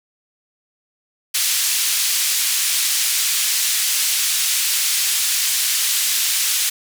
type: band-pass noise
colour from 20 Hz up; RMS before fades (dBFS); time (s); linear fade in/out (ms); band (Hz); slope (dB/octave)
white; -19; 1.34-6.7; 10; 2400 to 11000; 12
effects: none